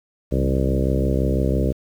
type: harmonic tone with a mistuned harmonic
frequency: 66 Hz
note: C2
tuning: 16 cents sharp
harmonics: 1 / 2 / 3 / 4 / 5 / 6 / 7 / 8 / 9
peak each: -21 / -24 / -26 / -27 / -28 / -29 / -29 / -30 / -31 dBFS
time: 0.31-1.73 s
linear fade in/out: 20 ms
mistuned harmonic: 2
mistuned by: +45 cents
effects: 8-bit